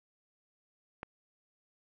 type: click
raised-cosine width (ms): 0.5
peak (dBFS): -24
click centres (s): 1.031
effects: none